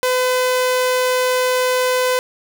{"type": "tone", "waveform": "sawtooth", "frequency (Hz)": 506, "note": "B4", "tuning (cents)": 42, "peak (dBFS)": -11, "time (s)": [0.03, 2.19], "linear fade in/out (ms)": 0, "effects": []}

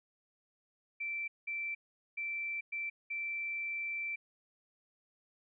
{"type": "tone bursts at uneven times", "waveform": "sine", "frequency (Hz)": 2338, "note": "D7", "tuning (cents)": -8, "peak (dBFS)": -35, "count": 5, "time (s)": [[1, 1.28], [1.47, 1.75], [2.17, 2.61], [2.72, 2.9], [3.1, 4.16]], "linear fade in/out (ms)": 10, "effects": []}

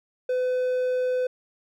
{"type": "tone", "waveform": "triangle", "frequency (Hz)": 505, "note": "B4", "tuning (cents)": 39, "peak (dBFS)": -20, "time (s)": [0.29, 1.27], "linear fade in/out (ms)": 5, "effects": []}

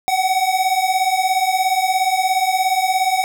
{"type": "beating tone pair", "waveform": "square", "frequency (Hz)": [742, 759], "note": ["F#5", "F#5"], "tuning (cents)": [5, 44], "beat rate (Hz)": 17, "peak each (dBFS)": [-20, -18], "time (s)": [0.08, 3.24], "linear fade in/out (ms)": 0, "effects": ["8-bit"]}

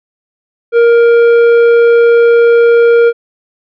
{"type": "tone with tanh clipping", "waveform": "sine", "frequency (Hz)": 468.4, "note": "A#4", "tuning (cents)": 8, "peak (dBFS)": -5, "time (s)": [0.72, 3.13], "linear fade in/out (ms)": 50, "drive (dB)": 9, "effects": []}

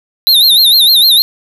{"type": "tone with vibrato", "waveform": "square", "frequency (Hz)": 3907, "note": "B7", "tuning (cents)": -19, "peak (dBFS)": -5, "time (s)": [0.27, 1.22], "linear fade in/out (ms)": 0, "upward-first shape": "sine", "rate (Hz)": 6.6, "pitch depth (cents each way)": 150, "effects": []}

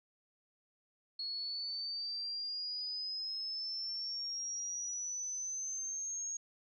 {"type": "exponential sweep", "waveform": "sine", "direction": "up", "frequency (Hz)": [4330, 6590], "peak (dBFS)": -37, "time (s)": [1.19, 6.37], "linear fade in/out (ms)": 5, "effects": []}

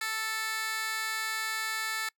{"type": "tone with high-pass filter", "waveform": "15% pulse", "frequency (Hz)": 440, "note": "A4", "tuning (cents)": 0, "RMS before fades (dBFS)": -33, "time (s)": [0.01, 2.09], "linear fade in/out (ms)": 5, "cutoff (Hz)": 1900, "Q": 1.4, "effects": ["noise-tail reverb RT60 0.1 s tail -24 dB re dry"]}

